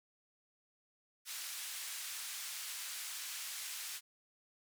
white band-pass noise, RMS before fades -44 dBFS, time 1.25-4.01 s, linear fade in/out 50 ms, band 1500 to 11000 Hz, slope 12 dB/octave, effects none

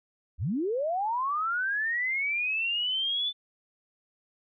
sine linear sweep, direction up, 53.1 to 3520 Hz, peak -26 dBFS, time 0.38-3.33 s, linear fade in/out 50 ms, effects none

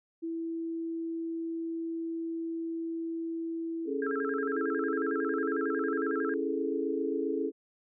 sine tone, 329.9 Hz, E4, 1 cent sharp, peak -32 dBFS, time 0.22-4.56 s, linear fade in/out 20 ms
sine chord, A major seventh, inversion first, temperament just, 275 / 330 / 412.5 / 440 Hz, C#4 / E4 / G#4 / A4, -14 / +2 / -12 / 0 cents, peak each -34 dBFS, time 3.85-7.52 s, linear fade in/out 50 ms
sine tone with vibrato, 1465 Hz, F#6, 18 cents flat, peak -35 dBFS, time 4.02-6.34 s, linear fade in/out 2 ms, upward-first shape square, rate 11 Hz, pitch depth 170 cents each way
effects none

